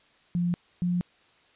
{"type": "tone pair in turn", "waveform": "sine", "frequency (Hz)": [174.61, 176.95], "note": ["F3", "F3"], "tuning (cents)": [0, 23], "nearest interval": "unison", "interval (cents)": 23, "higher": "second", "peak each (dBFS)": -23, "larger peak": "neither", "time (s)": [[0.35, 0.54], [0.82, 1.01]], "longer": "neither", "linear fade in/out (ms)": 0, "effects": ["white hiss -61 dBFS RMS until 1.55 s", "resampled to 8000 Hz"]}